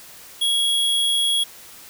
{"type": "tone", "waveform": "square", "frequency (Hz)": 3322, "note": "G#7", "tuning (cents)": 0, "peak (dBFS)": -18, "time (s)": [0.41, 1.44], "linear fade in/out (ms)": 10, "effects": ["white hiss -43 dBFS RMS until 1.89 s"]}